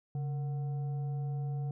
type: tone with frequency modulation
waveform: sine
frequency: 140 Hz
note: C#3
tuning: 18 cents sharp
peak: -32 dBFS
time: 0.15-1.71 s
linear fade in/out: 2 ms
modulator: 601 Hz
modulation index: 0.24
effects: none